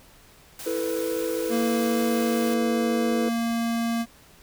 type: high-pass noise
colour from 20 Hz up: white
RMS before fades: -38 dBFS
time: 0.59-2.54 s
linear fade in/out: 2 ms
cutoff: 100 Hz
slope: 48 dB/octave
type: chord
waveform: triangle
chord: E suspended fourth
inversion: none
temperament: just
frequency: 329.6 / 439.5 / 494.4 Hz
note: E4 / A4 / B4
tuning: 0 / -2 / +2 cents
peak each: -28 / -28 / -26 dBFS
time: 0.66-3.29 s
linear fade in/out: 5 ms
type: tone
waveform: square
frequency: 231.5 Hz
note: A#3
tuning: 12 cents flat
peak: -24 dBFS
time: 1.49-4.06 s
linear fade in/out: 50 ms
effects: pink hiss -53 dBFS RMS until 4.42 s